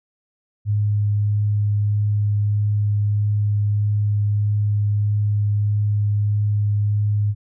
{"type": "tone with vibrato", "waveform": "sine", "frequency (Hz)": 103.83, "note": "G#2", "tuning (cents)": 0, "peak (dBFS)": -16, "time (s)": [0.65, 7.35], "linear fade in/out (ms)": 50, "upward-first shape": "triangle", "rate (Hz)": 1.6, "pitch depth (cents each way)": 8, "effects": []}